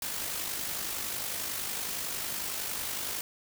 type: noise with amplitude modulation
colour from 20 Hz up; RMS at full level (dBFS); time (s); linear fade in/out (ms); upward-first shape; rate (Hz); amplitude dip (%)
white; -33; 0.02-3.21; 2; sine; 50.9; 40
effects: none